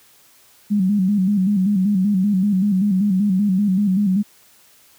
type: tone with vibrato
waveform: sine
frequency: 196.2 Hz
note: G3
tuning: 2 cents sharp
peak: -14 dBFS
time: 0.7-4.23 s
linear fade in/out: 20 ms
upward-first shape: square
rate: 5.2 Hz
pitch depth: 90 cents each way
effects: white hiss -52 dBFS RMS until 4.98 s + high-pass 60 Hz 12 dB/octave